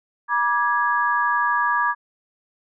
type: chord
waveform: sine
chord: G# diminished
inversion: first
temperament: equal with one note detuned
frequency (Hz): 963.5 / 1174.7 / 1661.2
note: B5 / D6 / G#6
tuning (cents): -43 / 0 / 0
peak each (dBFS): -22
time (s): 0.28-1.95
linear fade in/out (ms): 50
effects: none